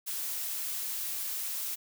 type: noise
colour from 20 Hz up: blue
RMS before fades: -35 dBFS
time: 0.06-1.76 s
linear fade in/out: 20 ms
effects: none